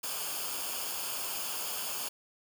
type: noise with comb filter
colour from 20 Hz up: white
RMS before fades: -36 dBFS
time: 0.03-2.09 s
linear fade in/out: 10 ms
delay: 0.51 ms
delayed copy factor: -0.65
effects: none